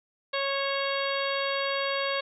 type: harmonic tone with a mistuned harmonic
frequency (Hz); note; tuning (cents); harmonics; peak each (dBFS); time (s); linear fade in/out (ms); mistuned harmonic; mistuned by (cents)
551; C#5; -11; 1 / 2 / 3 / 4 / 5 / 6 / 7 / 8; -30 / -33 / -35 / -36 / -37 / -38 / -38 / -39; 0.33-2.21; 10; 7; -25
effects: none